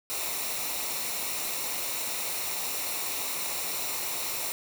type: noise with comb filter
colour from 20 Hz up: white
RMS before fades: -32 dBFS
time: 0.1-4.52 s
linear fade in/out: 0 ms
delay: 0.62 ms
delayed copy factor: -0.55
effects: none